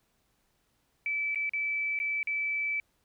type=tone with dropouts; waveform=sine; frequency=2311 Hz; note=D7; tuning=28 cents flat; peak=-28 dBFS; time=1.06-2.8 s; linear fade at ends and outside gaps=1 ms; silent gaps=1.347-1.357 / 1.494-1.535 / 1.99-2 / 2.23-2.272 s; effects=pink hiss -73 dBFS RMS until 3.04 s